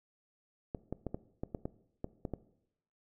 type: clicks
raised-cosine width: 2 ms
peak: -23 dBFS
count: 10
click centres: 0.748 / 0.926 / 1.067 / 1.145 / 1.435 / 1.548 / 1.655 / 2.044 / 2.252 / 2.337 s
effects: noise-tail reverb RT60 0.8 s tail -18 dB re dry